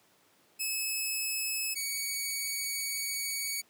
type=tone pair in turn; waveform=10% pulse; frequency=2589 / 2247 Hz; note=E7 / C#7; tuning=-32 / +23 cents; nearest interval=major second; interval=245 cents; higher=first; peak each=-22 / -23 dBFS; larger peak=first; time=0.59-1.75 / 1.75-3.62 s; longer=second; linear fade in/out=20 ms; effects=pink hiss -65 dBFS RMS until 3.69 s + high-pass 200 Hz 12 dB/octave